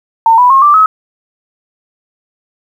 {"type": "tone with pitch steps", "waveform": "sine", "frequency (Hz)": [906, 988, 1077.4, 1174.9, 1281.3], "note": ["A#5", "B5", "C#6", "D6", "E6"], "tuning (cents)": [-50, 0, -50, 0, -50], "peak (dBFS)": -3, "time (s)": [0.26, 0.86], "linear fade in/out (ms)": 2, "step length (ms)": 120, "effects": ["7-bit"]}